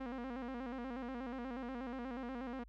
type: tone with vibrato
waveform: sawtooth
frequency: 251.6 Hz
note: B3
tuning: 32 cents sharp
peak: -37 dBFS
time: 0-2.64 s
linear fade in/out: 10 ms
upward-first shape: square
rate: 8.3 Hz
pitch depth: 92 cents each way
effects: added 49 Hz sine -55 dBFS peak until 2.68 s + low-pass 2000 Hz 12 dB/octave